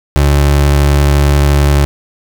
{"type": "tone", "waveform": "30% pulse", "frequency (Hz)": 71.5, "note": "D2", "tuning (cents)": -46, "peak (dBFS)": -4, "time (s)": [0.16, 1.85], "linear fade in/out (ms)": 0, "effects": []}